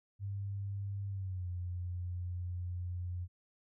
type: tone with pitch glide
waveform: sine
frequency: 99.4 to 89.07 Hz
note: G2 to F2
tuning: +25 to +35 cents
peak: -36 dBFS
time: 0.19-3.28 s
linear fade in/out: 50 ms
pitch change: -190 cents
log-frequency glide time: 1.08-1.48 s
effects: none